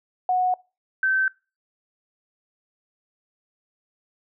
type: tone pair in turn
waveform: sine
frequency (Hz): 734 / 1544.1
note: F#5 / G6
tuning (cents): -14 / -27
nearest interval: octave + minor second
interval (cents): 1287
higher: second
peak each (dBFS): -18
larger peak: neither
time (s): 0.29-0.54 / 1.03-1.28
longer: neither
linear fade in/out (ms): 2
effects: noise-tail reverb RT60 0.3 s tail -24 dB re dry